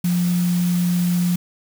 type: tone in noise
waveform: sine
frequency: 176.4 Hz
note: F3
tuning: 18 cents sharp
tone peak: -16 dBFS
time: 0.04-1.36 s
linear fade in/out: 5 ms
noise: white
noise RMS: -33 dBFS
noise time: 0.04-1.36 s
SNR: +14 dB
effects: none